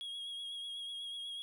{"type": "tone with vibrato", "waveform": "triangle", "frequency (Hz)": 3297, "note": "G#7", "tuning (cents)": -13, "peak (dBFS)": -39, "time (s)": [0.01, 1.42], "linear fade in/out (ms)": 0, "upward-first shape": "sine", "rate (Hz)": 8.1, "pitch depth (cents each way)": 26, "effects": []}